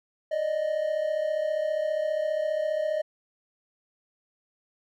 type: tone pair together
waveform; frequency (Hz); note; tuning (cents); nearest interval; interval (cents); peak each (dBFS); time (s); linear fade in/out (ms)
triangle; 587.4 / 622.3; D5 / D#5; 0 / 0; minor second; 100; -29 / -24; 0.31-3.02; 10
effects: none